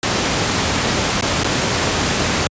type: noise with dropouts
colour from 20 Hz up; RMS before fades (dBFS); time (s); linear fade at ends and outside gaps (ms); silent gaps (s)
pink; -17; 0.03-2.47; 1; 1.211-1.223 / 1.435-1.444
effects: high-pass 80 Hz 12 dB/octave + resampled to 16000 Hz